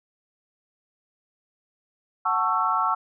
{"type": "chord", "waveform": "sine", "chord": "F# minor seventh", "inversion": "none", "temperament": "just", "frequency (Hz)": [740, 888, 1110, 1332], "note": ["F#5", "A5", "C#6", "E6"], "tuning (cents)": [0, 16, 2, 18], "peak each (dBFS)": [-29, -27, -25, -24], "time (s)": [2.25, 2.95], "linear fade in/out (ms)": 10, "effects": []}